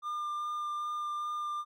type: tone with vibrato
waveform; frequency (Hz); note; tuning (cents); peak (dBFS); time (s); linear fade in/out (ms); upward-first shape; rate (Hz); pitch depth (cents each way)
triangle; 1200; D6; +37; -31; 0.02-1.65; 50; sine; 2.5; 9
effects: none